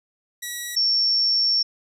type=tone pair in turn; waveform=10% pulse / sine; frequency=1929 / 5456 Hz; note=B6 / F8; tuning=-41 / -41 cents; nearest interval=octave + tritone; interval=1800 cents; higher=second; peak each=-20 / -17 dBFS; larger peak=second; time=0.42-0.76 / 0.76-1.63 s; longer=second; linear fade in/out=10 ms; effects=none